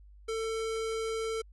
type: tone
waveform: square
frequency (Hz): 446.9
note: A4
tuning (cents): +27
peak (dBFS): -32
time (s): 0.28-1.42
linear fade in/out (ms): 10
effects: added 50 Hz sine -51 dBFS peak until 1.52 s + resampled to 24000 Hz